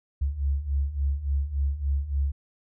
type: beating tone pair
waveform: sine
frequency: 67.7 / 71.2 Hz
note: C#2 / C#2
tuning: -40 / +47 cents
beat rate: 3.5 Hz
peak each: -29 / -25 dBFS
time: 0.21-2.32 s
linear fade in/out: 10 ms
effects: none